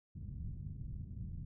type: low-pass noise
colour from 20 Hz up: white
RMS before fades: -44 dBFS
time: 0.15-1.45 s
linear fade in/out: 10 ms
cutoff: 150 Hz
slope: 24 dB/octave
effects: none